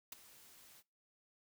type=noise with ADSR envelope; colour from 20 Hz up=white; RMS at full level=-44 dBFS; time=0.12-0.83 s; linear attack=4 ms; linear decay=15 ms; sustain=-17 dB; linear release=38 ms; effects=noise-tail reverb RT60 0.3 s tail -24 dB re dry